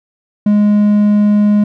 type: tone with hard clipping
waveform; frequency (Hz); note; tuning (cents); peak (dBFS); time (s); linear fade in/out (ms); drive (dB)
triangle; 207.7; G#3; 0; -8; 0.46-1.64; 5; 6
effects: none